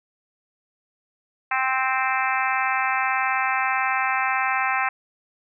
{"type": "harmonic tone", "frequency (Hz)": 261.6, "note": "C4", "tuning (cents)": 0, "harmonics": [3, 4, 5, 6, 7, 8, 9, 10], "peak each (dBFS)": [-26, -27, -28, -29, -29, -30, -31, -31], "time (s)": [1.51, 4.89], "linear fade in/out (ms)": 5, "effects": []}